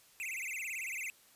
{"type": "tone with vibrato", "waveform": "square", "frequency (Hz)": 2349, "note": "D7", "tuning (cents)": 0, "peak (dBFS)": -38, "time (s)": [0.2, 1.1], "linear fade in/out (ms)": 0, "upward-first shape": "sine", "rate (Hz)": 18, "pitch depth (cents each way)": 250, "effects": ["white hiss -63 dBFS RMS until 1.35 s", "resampled to 32000 Hz"]}